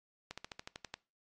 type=slowing click train; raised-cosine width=0.2 ms; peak=-25 dBFS; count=9; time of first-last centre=0.31-0.94 s; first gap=66 ms; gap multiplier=1.05; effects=noise-tail reverb RT60 0.3 s tail -22 dB re dry + AAC 32 kbps